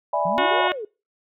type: chord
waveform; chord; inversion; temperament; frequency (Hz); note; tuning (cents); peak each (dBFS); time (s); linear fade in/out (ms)
sine; E dominant seventh; third; equal; 587.3 / 659.3 / 830.6 / 987.8; D5 / E5 / G#5 / B5; 0 / 0 / 0 / 0; -25; 0.13-0.68; 5
type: exponential two-way sweep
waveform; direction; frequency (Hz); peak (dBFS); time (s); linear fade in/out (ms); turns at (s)
sine; up then down; 163 to 698.5 to 396.1; -28; 0.25-0.85; 5; 0.68
type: harmonic tone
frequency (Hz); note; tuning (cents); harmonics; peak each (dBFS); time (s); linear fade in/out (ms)
363.7; F#4; -30; 1 / 2 / 3 / 4 / 5 / 6 / 7 / 8 / 9 / 10; -26 / -28 / -28 / -27 / -31 / -31 / -35 / -31 / -36 / -36; 0.38-0.72; 0
effects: noise-tail reverb RT60 0.3 s tail -25 dB re dry